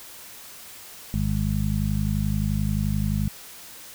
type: harmonic tone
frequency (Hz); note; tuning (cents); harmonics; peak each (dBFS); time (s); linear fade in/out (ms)
51.5; G#1; -14; 1 / 2 / 3 / 4; -27 / -27 / -27 / -27; 1.14-3.28; 0
effects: white hiss -43 dBFS RMS until 3.94 s